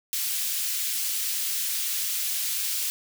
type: high-pass noise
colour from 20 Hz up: white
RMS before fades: -28 dBFS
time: 0.13-2.9 s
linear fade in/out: 0 ms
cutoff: 2700 Hz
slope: 12 dB/octave
effects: none